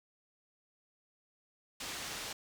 white low-pass noise, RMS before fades -42 dBFS, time 1.8-2.33 s, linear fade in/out 5 ms, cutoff 6200 Hz, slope 12 dB/octave, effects none

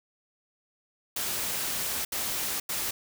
white noise bursts at uneven times, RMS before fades -31 dBFS, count 3, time 1.16-2.05 / 2.12-2.6 / 2.69-2.91 s, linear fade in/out 5 ms, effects none

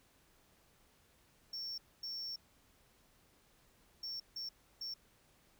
triangle tone bursts at uneven times, 5460 Hz, F8, 40 cents flat, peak -39 dBFS, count 5, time 1.53-1.78 / 2.03-2.36 / 4.03-4.2 / 4.36-4.49 / 4.81-4.94 s, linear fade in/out 5 ms, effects pink hiss -69 dBFS RMS until 5.59 s

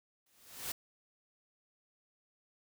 white noise with exponential growth, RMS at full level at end -36 dBFS, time 0.26-0.72 s, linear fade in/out 5 ms, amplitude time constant 100 ms, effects none

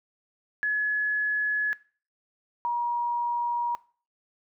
sine tone pair in turn, 1699 / 953.5 Hz, G#6 / A#5, +39 / +39 cents, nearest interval minor seventh, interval 1000 cents, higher first, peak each -23 / -24 dBFS, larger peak first, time 0.63-1.73 / 2.65-3.75 s, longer neither, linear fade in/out 0 ms, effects noise-tail reverb RT60 0.4 s tail -20 dB re dry

